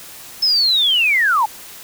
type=linear sweep; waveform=sine; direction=down; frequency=5274 to 811 Hz; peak=-12 dBFS; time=0.42-1.46 s; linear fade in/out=10 ms; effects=white hiss -37 dBFS RMS until 1.83 s